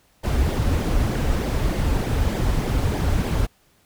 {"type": "noise with flanger", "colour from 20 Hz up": "brown", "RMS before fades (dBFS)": -21, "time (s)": [0.23, 3.47], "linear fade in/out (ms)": 20, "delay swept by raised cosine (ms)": [0.71, 6.31], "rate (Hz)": 3.3, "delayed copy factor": -0.6, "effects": ["pink hiss -60 dBFS RMS until 3.85 s"]}